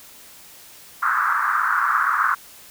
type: band-pass noise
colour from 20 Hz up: white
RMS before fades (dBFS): -20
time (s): 1.02-2.35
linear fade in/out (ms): 10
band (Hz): 1100 to 1500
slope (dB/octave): 48
effects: white hiss -45 dBFS RMS until 2.7 s